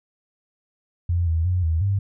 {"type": "tone with pitch steps", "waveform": "sine", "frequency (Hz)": [86.6, 81.5, 90.6, 80.8, 98.9], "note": ["F2", "E2", "F#2", "E2", "G2"], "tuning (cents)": [-14, -19, -36, -34, 16], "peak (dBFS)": -18, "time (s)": [1.09, 1.99], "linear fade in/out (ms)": 5, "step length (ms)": 180, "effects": []}